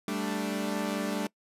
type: chord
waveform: sawtooth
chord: G suspended second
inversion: none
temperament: equal with one note detuned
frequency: 196 / 220.8 / 293.7 Hz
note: G3 / A3 / D4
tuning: 0 / +6 / 0 cents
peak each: -30 dBFS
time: 0.08-1.27 s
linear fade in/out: 2 ms
effects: noise-tail reverb RT60 0.1 s tail -23 dB re dry + resampled to 32000 Hz